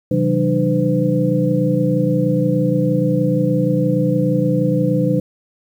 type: tone cluster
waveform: sine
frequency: 132.6 / 163.2 / 189.6 / 300.2 / 507 Hz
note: C3 / E3 / F#3 / D4 / B4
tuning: +23 / -17 / +43 / +38 / +45 cents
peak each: -20 dBFS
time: 0.11-5.2 s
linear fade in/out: 5 ms
effects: 8-bit